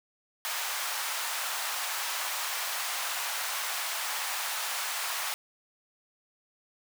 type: high-pass noise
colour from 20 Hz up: pink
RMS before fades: -33 dBFS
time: 0.45-5.34 s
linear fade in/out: 0 ms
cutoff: 800 Hz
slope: 24 dB/octave
effects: none